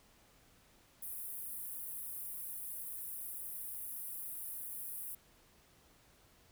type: high-pass noise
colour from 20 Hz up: pink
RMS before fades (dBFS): -44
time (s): 1.02-5.15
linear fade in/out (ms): 5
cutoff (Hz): 10000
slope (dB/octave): 48
effects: pink hiss -66 dBFS RMS until 6.51 s